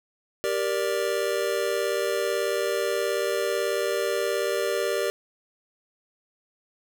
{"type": "chord", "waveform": "square", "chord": "G minor", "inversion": "none", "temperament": "just", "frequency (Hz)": [392, 470.4, 588], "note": ["G4", "Bb4", "D5"], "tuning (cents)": [0, 16, 2], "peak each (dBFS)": -29, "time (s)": [0.44, 5.1], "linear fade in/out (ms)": 0, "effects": []}